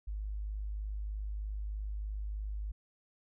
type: tone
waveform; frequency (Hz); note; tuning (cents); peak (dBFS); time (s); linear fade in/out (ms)
sine; 51.6; G#1; -10; -35; 0.07-2.72; 10
effects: none